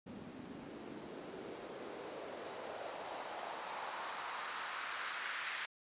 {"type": "noise with band-pass filter sweep", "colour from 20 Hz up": "white", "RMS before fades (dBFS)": -45, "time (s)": [0.06, 5.66], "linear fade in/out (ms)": 10, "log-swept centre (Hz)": [210, 1800], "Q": 1.9, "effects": ["resampled to 8000 Hz"]}